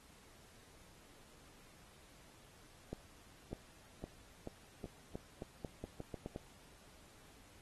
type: accelerating click train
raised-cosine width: 2 ms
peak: -29 dBFS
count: 13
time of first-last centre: 2.93-6.361 s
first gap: 600 ms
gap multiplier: 0.85
effects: pink hiss -63 dBFS RMS until 7.61 s + AAC 32 kbps